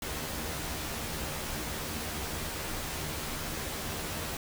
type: noise with comb filter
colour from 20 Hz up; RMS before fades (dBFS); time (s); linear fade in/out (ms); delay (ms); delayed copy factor
pink; -36; 0.02-4.37; 2; 13; +0.6
effects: none